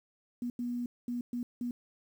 sine tone bursts at uneven times, 242.2 Hz, B3, 34 cents flat, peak -32 dBFS, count 5, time 0.42-0.5 / 0.59-0.86 / 1.08-1.21 / 1.33-1.43 / 1.61-1.71 s, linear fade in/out 2 ms, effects 10-bit

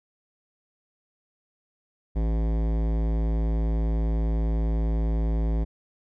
sine tone with hard clipping, 55 Hz, A1, in tune, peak -24 dBFS, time 2.15-5.65 s, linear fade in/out 20 ms, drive 18 dB, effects none

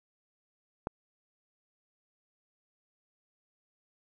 click, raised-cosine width 1 ms, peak -18 dBFS, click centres 0.871 s, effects none

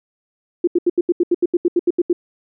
sine tone bursts, 349.2 Hz, F4, in tune, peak -11 dBFS, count 14, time 0.64-2.13 s, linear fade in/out 5 ms, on 34 ms, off 78 ms, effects none

